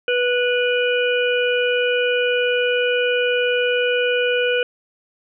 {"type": "harmonic tone", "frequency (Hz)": 491, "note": "B4", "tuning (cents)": -10, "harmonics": [1, 3, 5, 6], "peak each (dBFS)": [-18, -23, -25, -26], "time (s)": [0.08, 4.63], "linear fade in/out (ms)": 2, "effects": []}